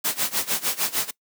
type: noise with tremolo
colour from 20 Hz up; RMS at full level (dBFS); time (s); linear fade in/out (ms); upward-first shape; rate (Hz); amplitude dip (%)
white; -22; 0.04-1.11; 10; sine; 6.6; 90
effects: noise-tail reverb RT60 0.1 s tail -22 dB re dry + high-pass 150 Hz 12 dB/octave